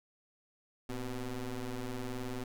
25% pulse ring-modulated tone, 123.47 Hz, B2, in tune, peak -30 dBFS, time 0.89-2.44 s, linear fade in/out 5 ms, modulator 133 Hz, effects none

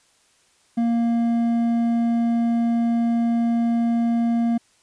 triangle tone with hard clipping, 233.1 Hz, A#3, in tune, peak -19 dBFS, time 0.77-4.58 s, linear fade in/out 10 ms, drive 9 dB, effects white hiss -60 dBFS RMS until 4.82 s + resampled to 22050 Hz

